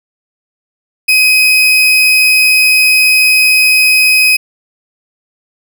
35% pulse tone, 2519 Hz, D#7, 21 cents sharp, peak -4 dBFS, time 1.08-4.37 s, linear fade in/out 10 ms, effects none

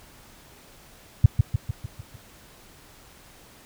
sine tone with echo, 106.2 Hz, G#2, 39 cents sharp, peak -6 dBFS, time 1.24-1.26 s, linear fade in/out 5 ms, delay 150 ms, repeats 6, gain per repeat -5 dB, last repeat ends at 2.16 s, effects pink hiss -51 dBFS RMS until 3.65 s

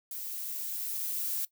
violet noise with level ramp, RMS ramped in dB -39 to -32 dBFS, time 0.11-1.45 s, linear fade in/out 2 ms, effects noise-tail reverb RT60 0.1 s tail -19 dB re dry

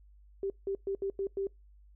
sine tone bursts at uneven times, 392 Hz, G4, in tune, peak -30 dBFS, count 6, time 0.43-0.5 / 0.67-0.75 / 0.87-0.95 / 1.02-1.1 / 1.19-1.27 / 1.37-1.47 s, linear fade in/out 2 ms, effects noise-tail reverb RT60 0.2 s tail -25 dB re dry + added 50 Hz sine -55 dBFS peak until 1.95 s

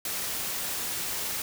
white noise, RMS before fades -32 dBFS, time 0.05-1.42 s, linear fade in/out 2 ms, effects none

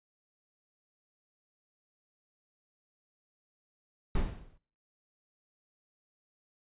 brown noise with exponential decay, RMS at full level -24 dBFS, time 4.15-4.58 s, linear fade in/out 5 ms, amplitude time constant 92 ms, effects noise-tail reverb RT60 0.5 s tail -21 dB re dry + resampled to 8000 Hz

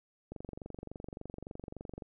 click train, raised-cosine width 2 ms, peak -29 dBFS, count 41, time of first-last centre 0.32-2.022 s, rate 23.5 Hz, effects none

